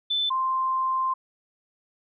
sine tone pair in turn, 3520 / 1046.5 Hz, A7 / C6, 0 / 0 cents, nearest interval octave + major sixth, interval 2100 cents, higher first, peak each -22 dBFS, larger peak neither, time 0.1-0.3 / 0.3-1.14 s, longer second, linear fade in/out 10 ms, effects none

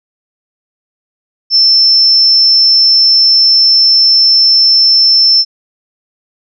sine tone, 5330 Hz, E8, 18 cents sharp, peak -4 dBFS, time 1.5-5.45 s, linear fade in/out 50 ms, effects none

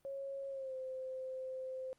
sine tone with pitch glide, 548 to 519.9 Hz, C#5 to C5, -20 to -11 cents, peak -40 dBFS, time 0.05-1.93 s, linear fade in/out 0 ms, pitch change -91 cents, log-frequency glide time 0.49-0.75 s, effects pink hiss -75 dBFS RMS until 1.98 s + Opus 32 kbps

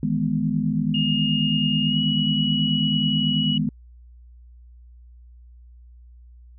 sine chord, E major seventh, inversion third, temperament equal, 155.56 / 164.81 / 207.7 / 246.9 Hz, D#3 / E3 / G#3 / B3, 0 / 0 / 0 / 0 cents, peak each -25 / -29 / -24 / -25 dBFS, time 0.03-3.69 s, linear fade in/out 2 ms
sine tone with pitch glide, 2845 to 2922 Hz, F7 to F#7, +31 to -22 cents, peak -23 dBFS, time 0.94-3.58 s, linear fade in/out 5 ms, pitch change +47 cents, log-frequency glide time 1.85-1.98 s
effects added 60 Hz sine -44 dBFS peak until 6.58 s

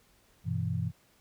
sine chord, E minor, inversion first, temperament equal, 98 / 123.47 / 164.81 Hz, G2 / B2 / E3, 0 / 0 / 0 cents, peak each -33 dBFS, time 0.44-0.92 s, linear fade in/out 50 ms, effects pink hiss -65 dBFS RMS until 1.2 s

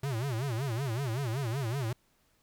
square tone with vibrato, 125.5 Hz, B2, 28 cents sharp, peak -31 dBFS, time 0.03-1.93 s, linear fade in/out 5 ms, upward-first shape sine, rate 5.3 Hz, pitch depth 230 cents each way, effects pink hiss -70 dBFS RMS until 2.42 s

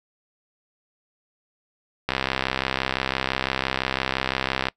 click train, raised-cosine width 0.3 ms, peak -6 dBFS, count 172, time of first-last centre 2.09-4.685 s, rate 65.9 Hz, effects noise-tail reverb RT60 0.1 s tail -23 dB re dry

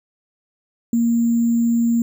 sine tone with sample-and-hold, 233.1 Hz, A#3, in tune, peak -14 dBFS, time 0.93-2.02 s, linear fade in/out 2 ms, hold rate 7350 Hz, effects none

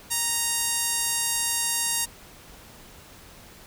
sawtooth tone with band-pass filter, 932.3 Hz, A#5, in tune, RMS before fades -26 dBFS, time 0.1-2.06 s, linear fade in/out 20 ms, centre 9400 Hz, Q 1.4, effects pink hiss -48 dBFS RMS until 3.66 s

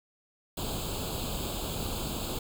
pink noise with comb filter, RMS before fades -34 dBFS, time 0.57-2.39 s, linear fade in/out 5 ms, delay 0.26 ms, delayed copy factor +0.9, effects none

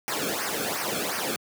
pink noise with flanger, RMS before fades -29 dBFS, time 0.08-1.36 s, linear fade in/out 0 ms, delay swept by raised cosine 0.26 to 1.06 ms, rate 2.8 Hz, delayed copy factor -0.75, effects high-pass 150 Hz 12 dB/octave

